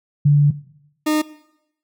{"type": "tone pair in turn", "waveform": ["sine", "40% pulse"], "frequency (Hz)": [145.2, 306.4], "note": ["D3", "D#4"], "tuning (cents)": [-19, -27], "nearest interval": "octave + minor second", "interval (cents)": 1292, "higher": "second", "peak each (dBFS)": [-9, -15], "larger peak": "first", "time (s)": [[0.25, 0.51], [1.06, 1.22]], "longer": "first", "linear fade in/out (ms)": 10, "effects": ["noise-tail reverb RT60 0.8 s tail -18 dB re dry"]}